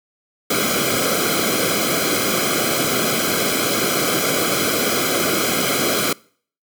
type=noise with comb filter; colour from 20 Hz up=pink; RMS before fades=-19 dBFS; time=0.5-6.13 s; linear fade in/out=5 ms; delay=1.1 ms; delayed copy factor=-0.85; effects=noise-tail reverb RT60 0.5 s tail -24 dB re dry + high-pass 150 Hz 12 dB/octave